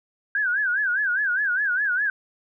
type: tone with vibrato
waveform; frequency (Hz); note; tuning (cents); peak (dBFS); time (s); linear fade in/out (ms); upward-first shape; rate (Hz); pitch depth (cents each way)
sine; 1568; G6; 0; -20; 0.35-2.1; 2; sine; 4.9; 160
effects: none